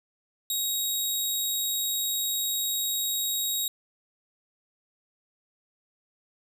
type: tone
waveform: 15% pulse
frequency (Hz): 3790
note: A#7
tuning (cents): +28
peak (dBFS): -19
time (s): 0.5-3.68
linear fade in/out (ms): 2
effects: none